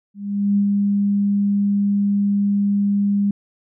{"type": "tone with ADSR envelope", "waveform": "sine", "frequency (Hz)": 201.8, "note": "G#3", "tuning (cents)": -49, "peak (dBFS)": -13, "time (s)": [0.14, 3.31], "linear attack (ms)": 430, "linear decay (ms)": 84, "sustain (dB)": -2, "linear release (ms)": 4, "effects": []}